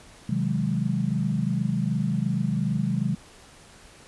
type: chord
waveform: sine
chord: Ab dominant seventh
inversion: first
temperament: equal with one note detuned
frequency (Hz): 130.81 / 158.65 / 185 / 207.7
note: C3 / Eb3 / Gb3 / Ab3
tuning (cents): 0 / +34 / 0 / 0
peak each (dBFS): -28 / -28 / -28 / -28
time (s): 0.29-3.15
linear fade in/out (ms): 5
effects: pink hiss -50 dBFS RMS until 4.07 s + resampled to 24000 Hz